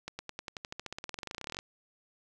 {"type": "accelerating click train", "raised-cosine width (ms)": 0.2, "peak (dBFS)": -21, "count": 29, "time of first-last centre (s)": [0.08, 1.589], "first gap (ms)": 110, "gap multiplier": 0.94, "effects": []}